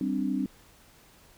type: chord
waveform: sine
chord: G suspended fourth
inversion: none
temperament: just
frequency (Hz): 196 / 261.3 / 294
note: G3 / C4 / D4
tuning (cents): 0 / -2 / +2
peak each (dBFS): -31 / -29 / -31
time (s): 0.01-0.46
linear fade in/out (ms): 2
effects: pink hiss -57 dBFS RMS until 1.37 s